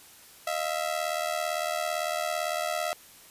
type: ring-modulated tone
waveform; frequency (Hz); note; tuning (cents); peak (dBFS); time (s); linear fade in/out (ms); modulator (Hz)
sawtooth; 659.3; E5; 0; -21; 0.47-2.93; 0; 38.9
effects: white hiss -52 dBFS RMS until 3.3 s + resampled to 32000 Hz